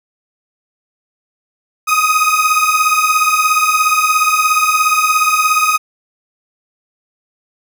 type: beating tone pair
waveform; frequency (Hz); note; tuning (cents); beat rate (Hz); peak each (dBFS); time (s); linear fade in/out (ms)
30% pulse; 1244.5 / 1261.5; D#6 / D#6; 0 / +23; 17; -11; 1.87-5.78; 20
effects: none